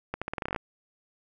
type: accelerating click train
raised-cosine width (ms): 0.5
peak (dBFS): -16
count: 12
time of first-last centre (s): 0.14-0.562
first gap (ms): 76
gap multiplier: 0.85
effects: none